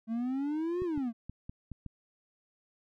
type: exponential two-way sweep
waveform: triangle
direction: up then down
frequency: 220 to 370 to 220 Hz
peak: -28 dBFS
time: 0.07-1.13 s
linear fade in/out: 50 ms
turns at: 0.83 s
type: clicks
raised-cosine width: 5 ms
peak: -29 dBFS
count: 6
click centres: 0.82 / 0.977 / 1.296 / 1.495 / 1.717 / 1.863 s
effects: none